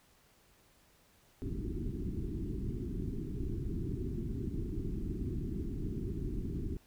pink low-pass noise, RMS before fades -37 dBFS, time 1.42-6.77 s, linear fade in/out 0 ms, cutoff 400 Hz, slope 96 dB/octave, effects pink hiss -66 dBFS RMS until 6.86 s

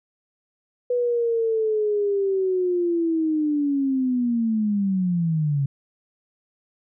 sine linear sweep, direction down, 493.6 to 136 Hz, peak -19 dBFS, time 0.9-5.66 s, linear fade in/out 5 ms, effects none

